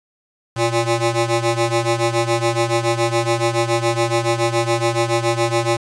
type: ring-modulated tone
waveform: 15% pulse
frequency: 233.1 Hz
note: A#3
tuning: in tune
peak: -7 dBFS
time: 0.56-5.77 s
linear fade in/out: 5 ms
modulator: 113 Hz
effects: resampled to 22050 Hz